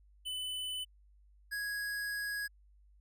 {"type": "tone pair in turn", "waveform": "square", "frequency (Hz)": [3007, 1660.5], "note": ["F#7", "G#6"], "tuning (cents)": [27, -1], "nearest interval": "minor seventh", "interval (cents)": 1028, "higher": "first", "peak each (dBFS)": [-37, -36], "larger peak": "second", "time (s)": [[0.25, 0.85], [1.51, 2.48]], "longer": "second", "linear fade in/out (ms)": 20, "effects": ["added 50 Hz sine -60 dBFS peak until 3 s"]}